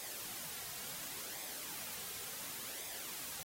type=noise with flanger; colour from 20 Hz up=white; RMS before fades=-45 dBFS; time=0-3.43 s; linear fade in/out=0 ms; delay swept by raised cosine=0.69 to 3.49 ms; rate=0.7 Hz; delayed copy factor=-0.5; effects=AAC 48 kbps